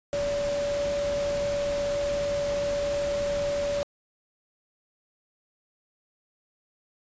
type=tone in noise; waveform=sine; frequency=574 Hz; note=D5; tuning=40 cents flat; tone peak=-25 dBFS; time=0.13-3.83 s; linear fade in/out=0 ms; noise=pink; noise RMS=-36 dBFS; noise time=0.13-3.83 s; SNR=+8 dB; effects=resampled to 16000 Hz